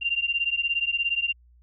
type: beating tone pair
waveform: sine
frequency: 2771 / 2788 Hz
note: F7 / F7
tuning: -14 / -4 cents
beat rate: 17 Hz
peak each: -26 dBFS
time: 0.01-1.33 s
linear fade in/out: 20 ms
effects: added 60 Hz sine -53 dBFS peak until 1.62 s